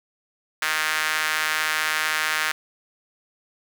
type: tone with high-pass filter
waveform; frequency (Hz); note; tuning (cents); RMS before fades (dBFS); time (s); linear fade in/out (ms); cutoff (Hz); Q
sawtooth; 155.56; D#3; 0; -24; 0.62-2.52; 5; 1600; 2
effects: none